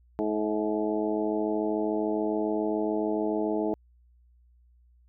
harmonic tone with a mistuned harmonic, 107 Hz, A2, 48 cents flat, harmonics 2 / 3 / 4 / 5 / 6 / 7 / 8, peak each -34 / -29 / -30 / -42 / -33 / -41 / -38 dBFS, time 0.19-3.74 s, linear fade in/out 0 ms, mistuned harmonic 7, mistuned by -31 cents, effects added 60 Hz sine -57 dBFS peak until 5.08 s

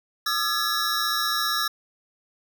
square tone cluster, 1218 / 1333 / 1691 / 3853 / 5520 Hz, D#6 / E6 / G#6 / B7 / F8, -37 / +19 / +31 / -44 / -21 cents, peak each -30 dBFS, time 0.26-1.68 s, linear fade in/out 5 ms, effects none

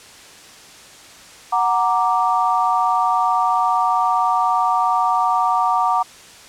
sine chord, Gb augmented, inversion none, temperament equal, 740 / 932.3 / 1174.7 Hz, Gb5 / Bb5 / D6, 0 / 0 / 0 cents, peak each -19 dBFS, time 1.52-6.03 s, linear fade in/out 10 ms, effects white hiss -42 dBFS RMS until 6.48 s + low-pass 8000 Hz 12 dB/octave

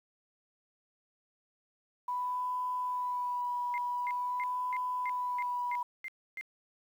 sine tone with vibrato, 987.8 Hz, B5, in tune, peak -31 dBFS, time 2.08-5.83 s, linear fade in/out 5 ms, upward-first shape sine, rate 0.46 Hz, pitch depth 20 cents each way
sine tone bursts, 2093 Hz, C7, in tune, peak -37 dBFS, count 9, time 3.74-6.411 s, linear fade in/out 0 ms, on 39 ms, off 290 ms
effects 10-bit

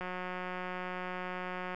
click train, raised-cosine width 0.5 ms, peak -24 dBFS, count 317, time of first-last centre 0.01-1.746 s, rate 182 Hz, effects none

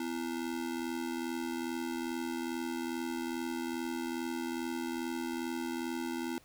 square ring-modulated tone, 293.7 Hz, D4, in tune, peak -32 dBFS, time 0-6.38 s, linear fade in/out 0 ms, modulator 41.2 Hz, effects pink hiss -62 dBFS RMS until 6.44 s

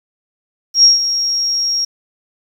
sine tone with ADSR envelope, 5588 Hz, F8, in tune, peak -3 dBFS, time 0.74-1.85 s, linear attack 97 ms, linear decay 150 ms, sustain -11 dB, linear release 7 ms, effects 7-bit

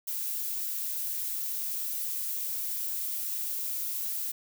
violet noise, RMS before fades -33 dBFS, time 0.07-4.32 s, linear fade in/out 10 ms, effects none

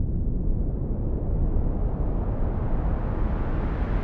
brown noise with low-pass filter sweep, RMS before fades -24 dBFS, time 0-4.03 s, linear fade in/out 0 ms, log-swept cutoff 290 to 1900 Hz, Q 0.86, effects none

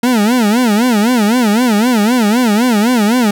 40% pulse tone with vibrato, 227.8 Hz, A#3, 40 cents flat, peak -8 dBFS, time 0.03-3.31 s, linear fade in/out 5 ms, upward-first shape sine, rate 3.9 Hz, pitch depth 200 cents each way, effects none

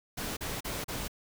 pink noise bursts, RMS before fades -36 dBFS, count 4, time 0.17-1.081 s, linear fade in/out 10 ms, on 200 ms, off 37 ms, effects none

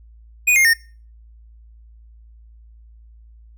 square tone with pitch steps, 2471 / 2126 / 1829.9 Hz, D#7 / C7 / A#6, -13 / +27 / -33 cents, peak -12 dBFS, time 0.47-0.737 s, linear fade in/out 10 ms, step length 89 ms, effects noise-tail reverb RT60 0.4 s tail -23 dB re dry + added 56 Hz sine -43 dBFS peak until 3.57 s

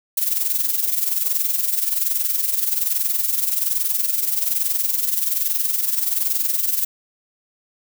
violet noise with amplitude modulation, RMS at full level -18 dBFS, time 0.17-6.85 s, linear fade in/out 5 ms, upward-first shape sine, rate 21.2 Hz, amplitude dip 65%, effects none

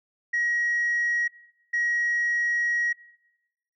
sine tone bursts at uneven times, 1900 Hz, A#6, 33 cents sharp, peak -21 dBFS, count 2, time 0.33-1.28 / 1.73-2.93 s, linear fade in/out 10 ms, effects noise-tail reverb RT60 0.9 s tail -20 dB re dry + tanh soft clip ceiling -19 dBFS

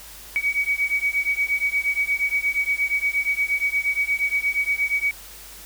sine beating tone pair, 2259 / 2267.5 Hz, C#7 / C#7, +32 / +39 cents, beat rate 8.5 Hz, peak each -23 dBFS, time 0.36-5.11 s, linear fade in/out 0 ms, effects added 50 Hz sine -48 dBFS peak until 5.65 s + white hiss -42 dBFS RMS until 5.65 s

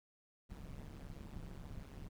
brown noise with amplitude modulation, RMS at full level -45 dBFS, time 0.49-2.09 s, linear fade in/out 20 ms, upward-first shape sine, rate 141 Hz, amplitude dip 100%, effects none

